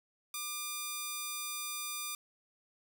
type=tone; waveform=5% pulse; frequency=1200 Hz; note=D6; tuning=37 cents sharp; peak=-25 dBFS; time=0.34-2.15 s; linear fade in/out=2 ms; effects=none